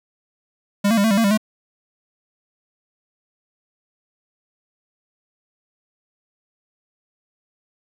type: tone with pitch steps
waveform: square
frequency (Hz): 201.8 / 228.1 / 200.4 / 223.9 / 197.7 / 227.8 / 199 / 215.3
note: G#3 / A#3 / G3 / A3 / G3 / A#3 / G3 / A3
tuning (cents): -49 / -37 / +38 / +30 / +15 / -40 / +26 / -37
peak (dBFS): -15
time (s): 0.84-1.376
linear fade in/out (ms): 10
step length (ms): 67
effects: 9-bit